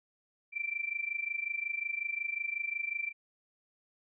sine tone with amplitude modulation, 2349 Hz, D7, in tune, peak -29 dBFS, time 0.52-3.13 s, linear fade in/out 50 ms, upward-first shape sine, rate 25.5 Hz, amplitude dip 85%, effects none

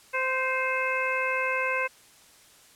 harmonic tone with a mistuned harmonic, 519 Hz, C5, 14 cents flat, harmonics 1 / 2 / 3 / 4 / 5, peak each -31 / -31 / -31 / -31 / -31 dBFS, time 0.13-1.88 s, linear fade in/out 20 ms, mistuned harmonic 4, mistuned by +33 cents, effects white hiss -55 dBFS RMS until 2.75 s + low-pass 11000 Hz 12 dB/octave

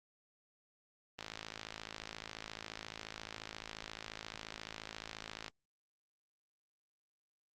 click train, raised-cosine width 0.2 ms, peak -25 dBFS, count 234, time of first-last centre 1.19-5.481 s, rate 54.3 Hz, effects Opus 32 kbps

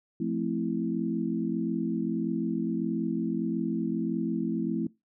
sine chord, F major seventh, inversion none, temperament equal, 174.61 / 220 / 261.6 / 329.6 Hz, F3 / A3 / C4 / E4, 0 / 0 / 0 / 0 cents, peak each -33 / -31 / -33 / -32 dBFS, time 0.2-4.87 s, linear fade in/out 5 ms, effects noise-tail reverb RT60 0.2 s tail -20 dB re dry

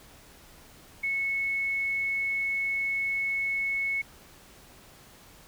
sine tone, 2200 Hz, C#7, 14 cents flat, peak -26 dBFS, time 1.03-4.02 s, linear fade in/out 10 ms, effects pink hiss -53 dBFS RMS until 5.47 s

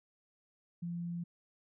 sine tone, 172 Hz, F3, 26 cents flat, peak -36 dBFS, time 0.82-1.24 s, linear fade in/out 10 ms, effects none

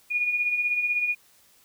sine beating tone pair, 2430 / 2446 Hz, D#7 / D#7, -42 / -30 cents, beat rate 16 Hz, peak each -32 / -23 dBFS, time 0.1-1.15 s, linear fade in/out 20 ms, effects white hiss -59 dBFS RMS until 1.64 s

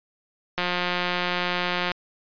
click train, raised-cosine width 0.3 ms, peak -9 dBFS, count 239, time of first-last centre 0.58-1.917 s, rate 178 Hz, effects resampled to 11025 Hz

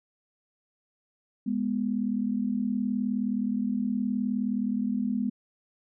sine tone pair together, 207.2 / 246.4 Hz, G#3 / B3, -4 / -4 cents, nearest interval minor third, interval 300 cents, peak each -28 dBFS, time 1.46-5.3 s, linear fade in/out 10 ms, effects none

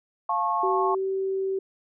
sine chord, F augmented, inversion none, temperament just, 698.5 / 873.1 / 1091.3 Hz, F5 / A5 / C#6, 0 / -14 / -27 cents, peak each -29 / -27 / -25 dBFS, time 0.29-0.95 s, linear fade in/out 5 ms
sine tone with pitch glide, 378.1 to 384.7 Hz, F#4 to G4, +38 to -33 cents, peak -24 dBFS, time 0.63-1.59 s, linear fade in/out 5 ms, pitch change +29 cents, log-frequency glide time 0.75-1.07 s
effects none

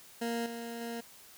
20% pulse tone with level steps, 233.1 Hz, A#3, in tune, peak -27 / -34 / -32 dBFS, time 0.21-1.01 s, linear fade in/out 10 ms, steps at 0.46 / 0.81 s, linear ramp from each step 2 ms, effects white hiss -55 dBFS RMS until 1.37 s

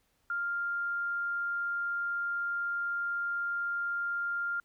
sine tone, 1398 Hz, F6, 1 cent sharp, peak -30 dBFS, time 0.3-4.6 s, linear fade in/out 2 ms, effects pink hiss -73 dBFS RMS until 4.64 s

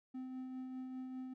triangle tone with tremolo, 257.8 Hz, C4, 26 cents flat, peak -39 dBFS, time 0.14-1.34 s, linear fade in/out 10 ms, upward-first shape triangle, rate 5 Hz, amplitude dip 35%, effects none

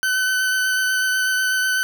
40% pulse tone with vibrato, 1516 Hz, F#6, 42 cents sharp, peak -17 dBFS, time 0.03-1.83 s, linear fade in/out 0 ms, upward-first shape sine, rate 8.1 Hz, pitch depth 15 cents each way, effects none

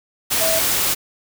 sine tone in noise, 649 Hz, E5, 27 cents flat, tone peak -20 dBFS, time 0.4-0.6 s, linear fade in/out 20 ms, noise white, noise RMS -19 dBFS, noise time 0.3-0.95 s, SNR -4 dB, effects none

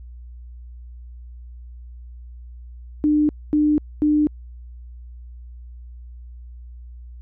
sine tone bursts, 300 Hz, D4, 37 cents sharp, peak -14 dBFS, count 3, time 3.04-4.27 s, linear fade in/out 0 ms, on 250 ms, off 240 ms, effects added 60 Hz sine -36 dBFS peak until 7.21 s

